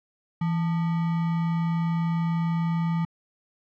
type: tone with sample-and-hold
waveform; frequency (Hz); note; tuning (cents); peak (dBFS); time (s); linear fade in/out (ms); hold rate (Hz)
sine; 166.5; E3; +18; -22; 0.41-3.05; 5; 1050
effects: low-pass 2000 Hz 12 dB/octave